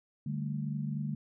sine chord, D suspended fourth, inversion none, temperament equal, 146.83 / 196 / 220 Hz, D3 / G3 / A3, 0 / 0 / 0 cents, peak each -34 / -39 / -38 dBFS, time 0.26-1.15 s, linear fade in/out 5 ms, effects none

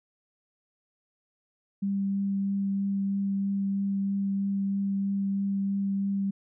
sine tone with vibrato, 197.3 Hz, G3, 11 cents sharp, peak -25 dBFS, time 1.82-6.31 s, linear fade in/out 10 ms, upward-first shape triangle, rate 3.1 Hz, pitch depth 9 cents each way, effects none

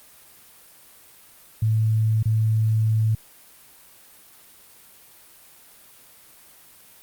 sine tone with dropouts, 110 Hz, A2, in tune, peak -17 dBFS, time 1.62-3.15 s, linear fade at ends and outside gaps 5 ms, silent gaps 2.228-2.255 s, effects white hiss -50 dBFS RMS until 7.02 s + Opus 32 kbps

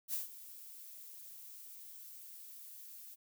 violet noise with ADSR envelope, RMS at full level -36 dBFS, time 0.08-3.16 s, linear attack 54 ms, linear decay 140 ms, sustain -16 dB, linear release 28 ms, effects none

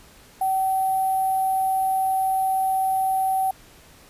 sine tone with sample-and-hold, 764 Hz, G5, 45 cents flat, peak -19 dBFS, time 0.41-3.51 s, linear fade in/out 5 ms, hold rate 11025 Hz, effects pink hiss -50 dBFS RMS until 4.09 s + resampled to 32000 Hz

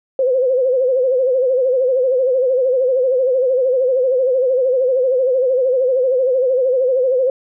sine tone with vibrato, 514 Hz, C5, 31 cents flat, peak -12 dBFS, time 0.19-7.3 s, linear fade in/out 2 ms, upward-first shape sine, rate 13 Hz, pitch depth 83 cents each way, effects none

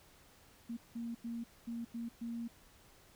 sine tone bursts at uneven times, 233.1 Hz, A#3, in tune, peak -38 dBFS, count 6, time 0.69-0.77 / 0.95-1.15 / 1.24-1.44 / 1.67-1.85 / 1.94-2.09 / 2.21-2.48 s, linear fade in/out 10 ms, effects pink hiss -63 dBFS RMS until 3.15 s

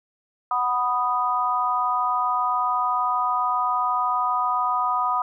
sine chord, B major, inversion second, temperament equal with one note detuned, 740 / 987.8 / 1240.9 Hz, F#5 / B5 / D#6, 0 / 0 / -5 cents, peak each -27 / -24 / -23 dBFS, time 0.51-5.22 s, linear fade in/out 2 ms, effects none

